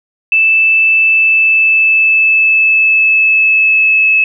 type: tone with pitch glide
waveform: sine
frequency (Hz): 2637 to 2596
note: E7 to E7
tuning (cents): 0 to -27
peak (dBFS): -6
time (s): 0.32-4.24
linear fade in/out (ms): 2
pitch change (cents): -27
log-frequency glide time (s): 1.01-4.11
effects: none

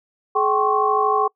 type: tone cluster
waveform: sine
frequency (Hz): 424.9 / 774 / 1067 / 1120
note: G#4 / G5 / C6 / C#6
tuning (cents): +40 / -22 / +34 / +18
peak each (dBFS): -21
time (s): 0.35-1.28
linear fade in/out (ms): 10
effects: noise-tail reverb RT60 0.1 s tail -25 dB re dry

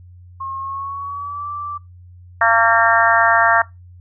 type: tone with pitch glide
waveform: sine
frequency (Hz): 1078 to 1168.8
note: C#6 to D6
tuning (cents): -49 to -9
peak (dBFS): -24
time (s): 0.4-1.78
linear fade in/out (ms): 10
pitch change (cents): +140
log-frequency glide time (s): 0.58-1.49
type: harmonic tone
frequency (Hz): 228.6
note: A#3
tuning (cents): -34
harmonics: 3 / 4 / 5 / 6 / 7 / 8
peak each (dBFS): -18 / -18 / -18 / -18 / -18 / -18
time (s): 2.41-3.62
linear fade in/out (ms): 5
effects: noise-tail reverb RT60 0.2 s tail -21 dB re dry + added 89 Hz sine -39 dBFS peak until 4 s

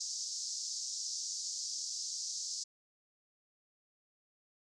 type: band-pass noise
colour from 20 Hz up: pink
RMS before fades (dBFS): -40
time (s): 0-2.64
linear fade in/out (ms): 10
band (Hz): 4800 to 7000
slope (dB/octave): 48
effects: none

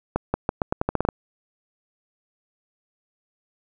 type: accelerating click train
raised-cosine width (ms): 1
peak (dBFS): -7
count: 11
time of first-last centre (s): 0.16-1.088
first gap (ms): 180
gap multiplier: 0.84
effects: none

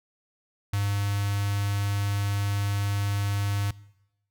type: tone with notch filter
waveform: square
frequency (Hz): 101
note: G#2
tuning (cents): -48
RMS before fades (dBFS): -26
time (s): 0.73-3.71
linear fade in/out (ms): 5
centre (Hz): 400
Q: 0.52
effects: noise-tail reverb RT60 0.9 s tail -22 dB re dry

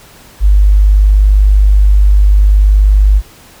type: tone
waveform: sine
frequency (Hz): 50.3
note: G1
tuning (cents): +45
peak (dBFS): -3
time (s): 0.4-3.22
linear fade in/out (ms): 50
effects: pink hiss -39 dBFS RMS until 3.6 s

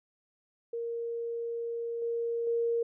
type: tone with level steps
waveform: sine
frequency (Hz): 466.2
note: A#4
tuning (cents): 0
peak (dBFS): -32 / -29 / -26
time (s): 0.73-2.83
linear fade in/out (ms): 5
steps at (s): 2.02 / 2.47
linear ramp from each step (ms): 2
effects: none

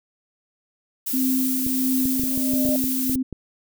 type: noise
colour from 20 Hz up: violet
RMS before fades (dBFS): -26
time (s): 1.06-3.16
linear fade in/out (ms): 10
type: tone with tremolo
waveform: sine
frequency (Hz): 260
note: C4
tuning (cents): -11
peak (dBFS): -19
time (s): 1.13-3.23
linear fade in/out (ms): 10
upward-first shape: sine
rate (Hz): 1.5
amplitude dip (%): 45
type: clicks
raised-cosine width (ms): 3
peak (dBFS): -18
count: 12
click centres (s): 1.665 / 2.055 / 2.196 / 2.236 / 2.376 / 2.536 / 2.652 / 2.69 / 2.841 / 3.097 / 3.156 / 3.327
type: tone with exponential growth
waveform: sine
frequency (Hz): 604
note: D5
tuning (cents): +48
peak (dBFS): -22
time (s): 1.97-2.76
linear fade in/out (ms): 2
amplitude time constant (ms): 170
effects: none

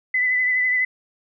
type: tone with vibrato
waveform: sine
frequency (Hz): 2006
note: B6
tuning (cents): +26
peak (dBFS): -17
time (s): 0.14-0.85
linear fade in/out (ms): 5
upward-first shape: sine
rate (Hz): 12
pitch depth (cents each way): 25
effects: none

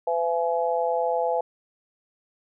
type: harmonic tone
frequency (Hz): 168.6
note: E3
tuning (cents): +39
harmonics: 3 / 4 / 5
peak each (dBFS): -25 / -26 / -27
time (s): 0.07-1.41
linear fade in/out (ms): 5
effects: none

